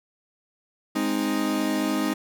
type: chord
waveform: 40% pulse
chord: Ab major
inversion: none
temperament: equal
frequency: 207.7 / 261.6 / 311.1 Hz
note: Ab3 / C4 / Eb4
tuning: 0 / 0 / 0 cents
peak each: -28 / -27 / -25 dBFS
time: 0.95-2.14 s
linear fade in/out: 10 ms
effects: none